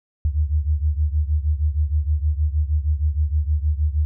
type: beating tone pair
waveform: sine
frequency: 73.5 / 79.9 Hz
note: D2 / D#2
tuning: +2 / +47 cents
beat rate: 6.4 Hz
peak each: -19 / -22 dBFS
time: 0.25-4.05 s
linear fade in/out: 0 ms
effects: none

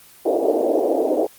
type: band-pass noise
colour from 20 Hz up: white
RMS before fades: -19 dBFS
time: 0.25-1.27 s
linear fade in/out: 10 ms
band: 290 to 670 Hz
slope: 48 dB/octave
effects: white hiss -47 dBFS RMS until 1.38 s + Opus 24 kbps

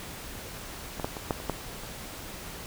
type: clicks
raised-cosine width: 1 ms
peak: -20 / -14 / -22 / -12 / -24 / -13 / -26 dBFS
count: 7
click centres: 0.998 / 1.045 / 1.168 / 1.308 / 1.401 / 1.497 / 1.835 s
effects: pink hiss -41 dBFS RMS until 2.66 s

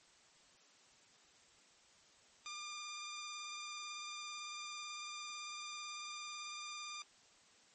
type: tone with vibrato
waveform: 10% pulse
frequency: 1200 Hz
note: D6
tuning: 37 cents sharp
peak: -36 dBFS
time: 2.46-7.02 s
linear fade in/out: 0 ms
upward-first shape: sine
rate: 18 Hz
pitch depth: 16 cents each way
effects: white hiss -66 dBFS RMS until 7.74 s + MP3 32 kbps

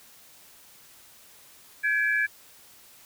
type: tone cluster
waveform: sine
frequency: 1569 / 1688 / 2326 Hz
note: G6 / G#6 / D7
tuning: +1 / +28 / -17 cents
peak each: -30 / -23 / -30 dBFS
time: 1.83-2.27 s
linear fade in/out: 20 ms
effects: white hiss -53 dBFS RMS until 3.05 s

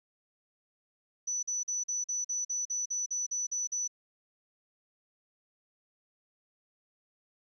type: tone bursts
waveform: sine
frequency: 5960 Hz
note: F#8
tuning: 12 cents sharp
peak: -30 dBFS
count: 13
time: 1.27-3.878 s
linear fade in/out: 10 ms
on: 160 ms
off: 44 ms
effects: 12-bit

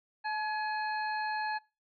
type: harmonic tone with a mistuned harmonic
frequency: 843 Hz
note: G#5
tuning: 26 cents sharp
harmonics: 1 / 2 / 3 / 5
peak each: -33 / -36 / -45 / -45 dBFS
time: 0.24-1.59 s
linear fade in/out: 20 ms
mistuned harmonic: 1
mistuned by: +35 cents
effects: noise-tail reverb RT60 0.3 s tail -25 dB re dry + AAC 64 kbps

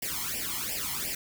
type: noise with flanger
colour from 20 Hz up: white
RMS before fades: -33 dBFS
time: 0.02-1.15 s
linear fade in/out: 5 ms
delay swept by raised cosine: 0.38 to 0.97 ms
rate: 2.8 Hz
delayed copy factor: +0.9
effects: none

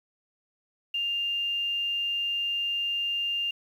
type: tone with quantisation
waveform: sine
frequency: 2800 Hz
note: F7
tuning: 4 cents sharp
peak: -26 dBFS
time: 0.94-3.51 s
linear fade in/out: 5 ms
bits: 9
effects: none

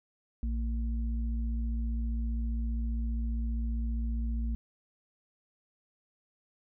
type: tone pair together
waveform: sine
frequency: 57.54 / 230 Hz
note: A#1 / A#3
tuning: -22 / -23 cents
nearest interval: 2 octaves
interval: 2399 cents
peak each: -29 / -39 dBFS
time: 0.43-4.55 s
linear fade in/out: 0 ms
effects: none

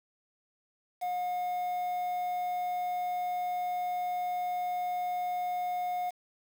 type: tone with quantisation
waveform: triangle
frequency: 720 Hz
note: F#5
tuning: 47 cents flat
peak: -28 dBFS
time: 1.01-6.11 s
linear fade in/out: 20 ms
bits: 8
effects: none

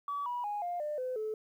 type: tone with pitch steps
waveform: sine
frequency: 1143 / 972.3 / 827.1 / 703.6 / 598.5 / 509.1 / 433.1 Hz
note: D6 / B5 / G#5 / F5 / D5 / C5 / A4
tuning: -47 / -27 / -7 / +13 / +33 / -47 / -27 cents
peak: -32 dBFS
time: 0.08-1.34 s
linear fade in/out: 2 ms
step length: 180 ms
effects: tanh soft clip ceiling -28 dBFS + 11-bit

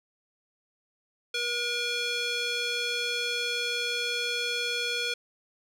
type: tone with band-pass filter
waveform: square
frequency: 479.6 Hz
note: A#4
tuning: 49 cents sharp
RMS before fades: -30 dBFS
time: 1.34-5.14 s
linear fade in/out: 5 ms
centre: 3400 Hz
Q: 1.6
effects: none

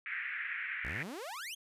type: band-pass noise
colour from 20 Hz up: pink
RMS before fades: -39 dBFS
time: 0.06-1.03 s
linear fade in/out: 2 ms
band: 1600 to 2300 Hz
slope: 48 dB/octave
type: exponential sweep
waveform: sawtooth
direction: up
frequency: 53.4 to 3322 Hz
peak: -37 dBFS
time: 0.84-1.55 s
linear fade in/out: 10 ms
effects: resampled to 32000 Hz

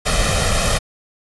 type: noise with comb filter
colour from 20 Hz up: pink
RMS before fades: -17 dBFS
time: 0.05-0.79 s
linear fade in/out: 20 ms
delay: 1.6 ms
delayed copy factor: +0.7
effects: resampled to 24000 Hz

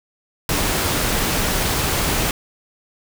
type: noise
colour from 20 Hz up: pink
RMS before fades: -20 dBFS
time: 0.49-2.31 s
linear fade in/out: 2 ms
effects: none

